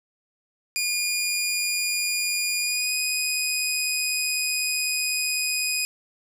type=tone with pitch glide; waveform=15% pulse; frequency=2431 to 2494 Hz; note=D#7 to D#7; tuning=-41 to +3 cents; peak=-16 dBFS; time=0.76-5.85 s; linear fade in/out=0 ms; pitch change=+44 cents; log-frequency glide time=2.6-2.94 s; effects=none